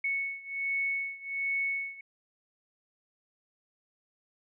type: beating tone pair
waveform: sine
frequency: 2211 / 2212.3 Hz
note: C#7 / C#7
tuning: -5 / -4 cents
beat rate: 1.3 Hz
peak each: -32 / -34 dBFS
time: 0.04-2.01 s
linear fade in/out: 5 ms
effects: none